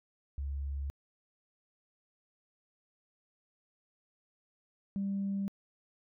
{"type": "tone pair in turn", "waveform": "sine", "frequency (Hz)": [69.8, 197.42], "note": ["C#2", "G3"], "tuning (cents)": [13, 13], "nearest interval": "octave + tritone", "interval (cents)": 1800, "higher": "second", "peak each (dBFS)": [-33, -30], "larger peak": "second", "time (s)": [[0.38, 0.9], [4.96, 5.48]], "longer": "neither", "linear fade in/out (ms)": 0, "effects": ["tanh soft clip ceiling -27 dBFS"]}